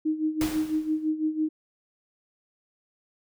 sine tone with tremolo, 311.3 Hz, D#4, 1 cent sharp, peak -21 dBFS, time 0.05-1.49 s, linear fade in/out 10 ms, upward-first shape sine, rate 6 Hz, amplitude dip 75%
pink noise with exponential decay, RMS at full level -31 dBFS, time 0.41-1.1 s, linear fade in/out 1 ms, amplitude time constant 150 ms
effects none

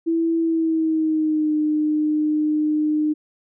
sine tone with pitch glide, 330 to 304.4 Hz, E4 to D#4, +2 to -38 cents, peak -17 dBFS, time 0.06-3.14 s, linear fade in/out 20 ms, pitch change -140 cents, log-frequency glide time 0.39-1.54 s, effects none

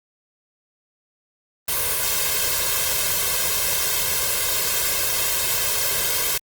white noise with comb filter, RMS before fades -22 dBFS, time 1.68-6.38 s, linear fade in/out 5 ms, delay 1.9 ms, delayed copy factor +0.85, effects Opus 32 kbps

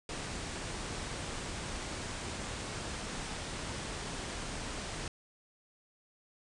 pink low-pass noise, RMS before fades -40 dBFS, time 0.09-5.08 s, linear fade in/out 2 ms, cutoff 9500 Hz, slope 96 dB/octave, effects none

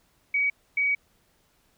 sine tone bursts at uneven times, 2263 Hz, C#7, 35 cents sharp, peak -21 dBFS, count 2, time 0.34-0.5 / 0.77-0.95 s, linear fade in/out 5 ms, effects pink hiss -66 dBFS RMS until 1.77 s

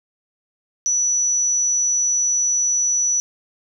sine tone, 5920 Hz, F#8, in tune, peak -16 dBFS, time 0.86-3.2 s, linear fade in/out 0 ms, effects none

